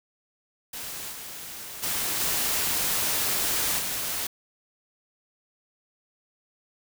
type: noise with level steps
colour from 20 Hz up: white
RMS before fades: -36 / -39 / -28 / -26 / -30 dBFS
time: 0.73-4.27 s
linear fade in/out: 5 ms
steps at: 1.11 / 1.82 / 2.19 / 3.78 s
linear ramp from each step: 20 ms
effects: none

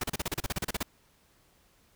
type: noise bursts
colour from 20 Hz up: pink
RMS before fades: -31 dBFS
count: 14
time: 0.01-0.83 s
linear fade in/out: 5 ms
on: 27 ms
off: 34 ms
effects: pink hiss -65 dBFS RMS until 1.95 s

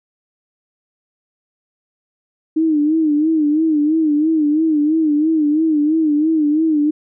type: tone with vibrato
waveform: sine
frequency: 308.1 Hz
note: D#4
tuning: 17 cents flat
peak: -12 dBFS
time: 2.56-6.91 s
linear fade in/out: 10 ms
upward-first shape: sine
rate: 3 Hz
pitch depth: 88 cents each way
effects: none

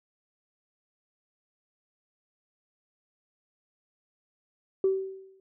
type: tone with exponential decay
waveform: sine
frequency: 383.6 Hz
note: G4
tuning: 37 cents flat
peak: -18 dBFS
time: 4.84-5.4 s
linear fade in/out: 2 ms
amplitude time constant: 120 ms
effects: tanh soft clip ceiling -15 dBFS

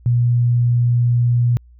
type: tone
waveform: sine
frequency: 120.6 Hz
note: B2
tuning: 41 cents flat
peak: -12 dBFS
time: 0.06-1.57 s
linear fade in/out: 0 ms
effects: added 60 Hz sine -43 dBFS peak until 1.79 s

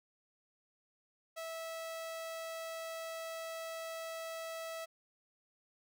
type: tone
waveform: sawtooth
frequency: 653 Hz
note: E5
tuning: 17 cents flat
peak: -37 dBFS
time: 1.36-4.86 s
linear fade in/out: 20 ms
effects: none

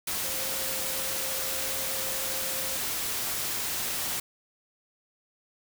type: tone in noise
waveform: sine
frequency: 530 Hz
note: C5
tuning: 22 cents sharp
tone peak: -41 dBFS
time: 0.24-2.77 s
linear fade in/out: 5 ms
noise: white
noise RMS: -31 dBFS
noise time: 0.07-4.2 s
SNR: -13 dB
effects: none

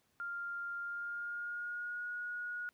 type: tone with pitch glide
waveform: sine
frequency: 1396.9 to 1448.7 Hz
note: F6 to F#6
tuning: 0 to -37 cents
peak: -38 dBFS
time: 0.2-2.69 s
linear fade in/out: 0 ms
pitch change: +63 cents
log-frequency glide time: 0.8-2.08 s
effects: pink hiss -75 dBFS RMS until 2.73 s + high-pass 80 Hz 12 dB/octave

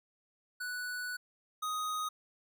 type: tone pair in turn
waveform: square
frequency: 1480 / 1249.5 Hz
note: F#6 / D#6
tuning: 0 / +7 cents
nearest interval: minor third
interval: 293 cents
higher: first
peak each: -37 / -34 dBFS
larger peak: second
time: 0.6-1.17 / 1.62-2.09 s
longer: first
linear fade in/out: 10 ms
effects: none

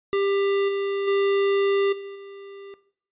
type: tone with level steps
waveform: square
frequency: 396.6 Hz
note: G4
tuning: 20 cents sharp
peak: -21 / -25 / -20 / -37 / -40 dBFS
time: 0.13-2.74 s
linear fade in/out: 0 ms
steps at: 0.68 / 1.07 / 1.92 / 2.15 s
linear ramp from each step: 10 ms
effects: noise-tail reverb RT60 0.6 s tail -17 dB re dry + resampled to 8000 Hz

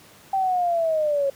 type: linear sweep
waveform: sine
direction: down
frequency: 781 to 545 Hz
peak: -19 dBFS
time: 0.33-1.3 s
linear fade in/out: 5 ms
effects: pink hiss -50 dBFS RMS until 1.35 s + high-pass 100 Hz 12 dB/octave

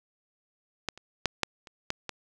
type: clicks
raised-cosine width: 0.2 ms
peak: -12 / -29 / -7 / -7 / -29 / -11 / -17 dBFS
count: 7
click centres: 0.887 / 0.976 / 1.257 / 1.433 / 1.672 / 1.904 / 2.093 s
effects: none

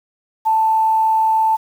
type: tone with quantisation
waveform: sine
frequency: 883 Hz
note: A5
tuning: 6 cents sharp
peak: -12 dBFS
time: 0.45-1.57 s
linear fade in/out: 20 ms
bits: 7
effects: none

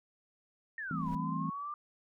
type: exponential two-way sweep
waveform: sine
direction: down then up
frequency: 1864.7 to 966 to 1196 Hz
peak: -37 dBFS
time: 0.78-1.74 s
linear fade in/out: 2 ms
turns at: 1.09 s
type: noise with exponential growth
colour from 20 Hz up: brown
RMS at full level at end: -40 dBFS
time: 0.81-1.15 s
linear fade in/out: 1 ms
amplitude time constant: 72 ms
type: chord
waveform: sine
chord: A minor seventh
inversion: second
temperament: equal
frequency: 164.81 / 196 / 220 / 261.6 Hz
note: E3 / G3 / A3 / C4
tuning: 0 / 0 / 0 / 0 cents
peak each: -36 / -40 / -41 / -40 dBFS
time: 0.91-1.5 s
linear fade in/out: 2 ms
effects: none

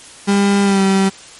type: tone with pitch glide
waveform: 35% pulse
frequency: 200 to 193.52 Hz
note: G3 to G3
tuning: +35 to -22 cents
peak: -9 dBFS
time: 0.27-1.1 s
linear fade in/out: 20 ms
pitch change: -57 cents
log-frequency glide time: 0.63-0.82 s
effects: white hiss -38 dBFS RMS until 1.39 s + MP3 48 kbps

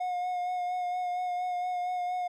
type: tone with vibrato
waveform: triangle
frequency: 721 Hz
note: F#5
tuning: 45 cents flat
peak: -27 dBFS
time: 0-2.28 s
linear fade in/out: 10 ms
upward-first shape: sine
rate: 4.3 Hz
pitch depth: 21 cents each way
effects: none

